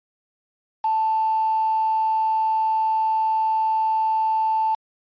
sine tone with quantisation, 880 Hz, A5, in tune, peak -18 dBFS, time 0.84-4.75 s, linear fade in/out 5 ms, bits 6, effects resampled to 11025 Hz

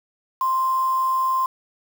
sine tone with quantisation, 1046.5 Hz, C6, in tune, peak -18 dBFS, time 0.41-1.46 s, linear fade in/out 2 ms, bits 6, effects none

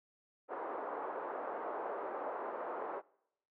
pink band-pass noise, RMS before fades -41 dBFS, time 0.48-3.02 s, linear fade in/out 50 ms, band 410 to 1200 Hz, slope 24 dB/octave, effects noise-tail reverb RT60 0.8 s tail -24 dB re dry

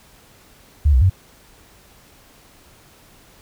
sine tone with pitch steps, 73.7 / 63.3 / 93.2 Hz, D2 / B1 / F#2, +7 / +43 / +13 cents, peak -10 dBFS, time 0.85-1.099 s, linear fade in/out 10 ms, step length 83 ms, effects pink hiss -50 dBFS RMS until 3.41 s

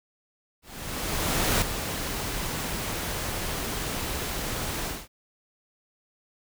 pink noise with ADSR envelope, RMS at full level -23 dBFS, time 0.62-5.08 s, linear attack 1000 ms, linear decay 3 ms, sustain -8 dB, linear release 210 ms, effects none

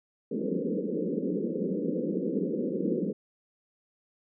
pink band-pass noise, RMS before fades -30 dBFS, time 0.31-3.13 s, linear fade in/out 10 ms, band 170 to 520 Hz, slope 96 dB/octave, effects none

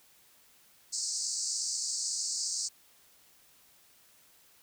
white band-pass noise, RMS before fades -34 dBFS, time 0.92-2.69 s, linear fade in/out 20 ms, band 4400 to 8400 Hz, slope 96 dB/octave, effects white hiss -62 dBFS RMS until 4.62 s

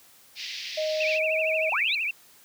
white band-pass noise, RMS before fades -36 dBFS, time 0.35-1.2 s, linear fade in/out 50 ms, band 2000 to 5300 Hz, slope 48 dB/octave
sine tone with pitch glide, 622.3 to 633.2 Hz, D#5 to D#5, 0 to +30 cents, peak -25 dBFS, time 0.77-1.7 s, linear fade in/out 10 ms, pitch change +30 cents, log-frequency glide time 0.97-1.39 s
sine tone with vibrato, 2489 Hz, D#7, in tune, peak -25 dBFS, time 1-2.11 s, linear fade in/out 5 ms, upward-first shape triangle, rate 13 Hz, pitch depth 190 cents each way
sine linear sweep, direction up, 693 to 4186 Hz, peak -25 dBFS, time 1.72-1.95 s, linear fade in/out 2 ms
effects white hiss -55 dBFS RMS until 2.44 s + high-pass 80 Hz 12 dB/octave

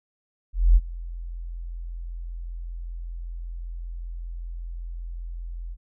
sine tone with ADSR envelope, 42.59 Hz, F1, 43 cents flat, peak -10 dBFS, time 0.53-5.77 s, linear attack 230 ms, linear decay 38 ms, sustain -21 dB, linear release 50 ms, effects none

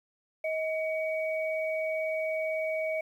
sine tone pair together, 634 / 2259 Hz, D#5 / C#7, +32 / +32 cents, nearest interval octave + minor seventh, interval 2200 cents, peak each -29 / -35 dBFS, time 0.44-3.01 s, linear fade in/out 5 ms, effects 10-bit

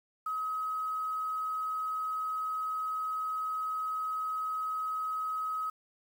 sine tone with quantisation, 1272 Hz, D#6, 38 cents sharp, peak -31 dBFS, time 0.26-5.7 s, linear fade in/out 5 ms, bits 9, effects none

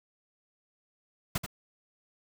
pink noise with echo, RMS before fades -30 dBFS, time 1.35-1.38 s, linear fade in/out 5 ms, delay 83 ms, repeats 1, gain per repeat -7 dB, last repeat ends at 1.463 s, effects none

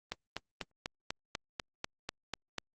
click train, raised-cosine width 0.2 ms, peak -18 dBFS, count 11, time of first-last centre 0.12-2.583 s, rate 4.06 Hz, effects Opus 24 kbps

